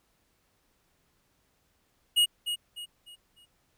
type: tone with echo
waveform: square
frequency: 2882 Hz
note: F#7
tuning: 46 cents flat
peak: -20 dBFS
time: 2.16-2.26 s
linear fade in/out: 20 ms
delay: 300 ms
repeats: 4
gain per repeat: -9 dB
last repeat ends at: 3.46 s
effects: pink hiss -71 dBFS RMS until 3.77 s